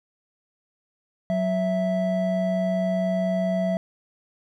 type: tone pair together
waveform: triangle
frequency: 185 / 659.3 Hz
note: F#3 / E5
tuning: 0 / 0 cents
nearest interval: octave + minor seventh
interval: 2200 cents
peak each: -22 dBFS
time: 1.3-3.77 s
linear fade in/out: 0 ms
effects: none